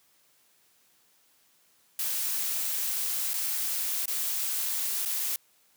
blue noise with dropouts, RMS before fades -30 dBFS, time 1.99-5.36 s, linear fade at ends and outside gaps 2 ms, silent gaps 3.335-3.34 / 4.057-4.079 / 5.052-5.057 s, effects white hiss -65 dBFS RMS until 5.76 s + high-pass 100 Hz 12 dB/octave

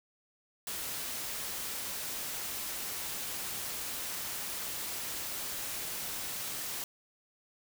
white noise, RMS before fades -38 dBFS, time 0.67-6.84 s, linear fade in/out 2 ms, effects none

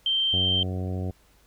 sine tone, 3136 Hz, G7, in tune, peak -21 dBFS, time 0.06-0.63 s, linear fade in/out 2 ms
harmonic tone, 92.5 Hz, F#2, in tune, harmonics 1 / 2 / 3 / 4 / 5 / 6 / 7 / 8, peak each -28 / -34 / -38 / -40 / -42 / -44 / -45 / -46 dBFS, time 0.33-1.11 s, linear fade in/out 5 ms
effects added 50 Hz sine -61 dBFS peak until 1.46 s + pink hiss -61 dBFS RMS until 1.46 s

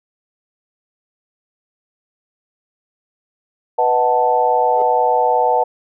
sine chord, B dominant seventh, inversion none, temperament equal, 493.9 / 622.3 / 740 / 880 Hz, B4 / D#5 / F#5 / A5, 0 / 0 / 0 / 0 cents, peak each -18 / -21 / -17 / -16 dBFS, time 3.78-5.64 s, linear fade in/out 10 ms
triangle tone with exponential growth, 420 Hz, G#4, 19 cents sharp, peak -21 dBFS, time 4.65-4.82 s, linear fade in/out 1 ms, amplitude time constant 35 ms
effects none

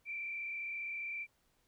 sine tone with frequency modulation, 2349 Hz, D7, in tune, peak -38 dBFS, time 0.05-1.27 s, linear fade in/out 50 ms, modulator 35 Hz, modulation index 1.4, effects pink hiss -75 dBFS RMS until 1.67 s

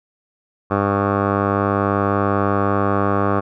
10% pulse tone with low-pass filter, 100.2 Hz, G2, 38 cents sharp, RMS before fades -18 dBFS, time 0.7-3.41 s, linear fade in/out 20 ms, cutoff 1100 Hz, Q 8.8, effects none

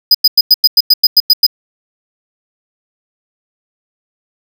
square tone bursts, 4978 Hz, D#8, in tune, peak -3 dBFS, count 11, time 0.11-1.466 s, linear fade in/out 5 ms, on 36 ms, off 96 ms, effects none

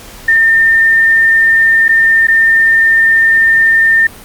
sine tone with dropouts, 1808 Hz, A6, 47 cents sharp, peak -5 dBFS, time 0.28-4.07 s, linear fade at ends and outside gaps 5 ms, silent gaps 1.882-1.89 / 2.271-2.283 s, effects pink hiss -33 dBFS RMS until 4.24 s + Opus 48 kbps

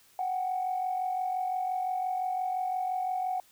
sine tone pair together, 740 / 785.8 Hz, F#5 / G5, 0 / +4 cents, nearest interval minor second, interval 104 cents, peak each -28 / -36 dBFS, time 0.19-3.4 s, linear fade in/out 2 ms, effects tanh soft clip ceiling -22 dBFS + white hiss -61 dBFS RMS until 3.51 s

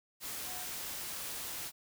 sine tone in noise, 731 Hz, F#5, 21 cents flat, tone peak -49 dBFS, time 0.44-0.67 s, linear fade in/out 50 ms, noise white, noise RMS -41 dBFS, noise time 0.2-1.72 s, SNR -11 dB, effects none

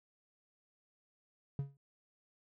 triangle tone with exponential decay, 139.2 Hz, C#3, 8 cents sharp, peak -29 dBFS, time 1.59-1.77 s, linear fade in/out 2 ms, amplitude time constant 38 ms, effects none

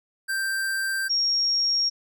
square / sine tone pair in turn, 1571 / 5573 Hz, G6 / F8, +3 / -5 cents, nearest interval octave + minor seventh, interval 2192 cents, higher second, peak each -25 / -20 dBFS, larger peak second, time 0.28-1.09 / 1.09-1.9 s, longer neither, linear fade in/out 20 ms, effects none

